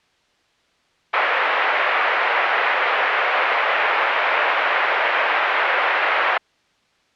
white band-pass noise, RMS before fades -19 dBFS, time 1.13-6.38 s, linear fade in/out 10 ms, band 510 to 2300 Hz, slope 24 dB/octave, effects white hiss -61 dBFS RMS until 7.15 s + low-pass 4000 Hz 12 dB/octave

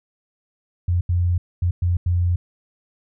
sine tone bursts at uneven times, 88 Hz, F2, 14 cents sharp, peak -16 dBFS, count 5, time 0.88-1.01 / 1.09-1.38 / 1.62-1.71 / 1.82-1.97 / 2.06-2.36 s, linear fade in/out 5 ms, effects none

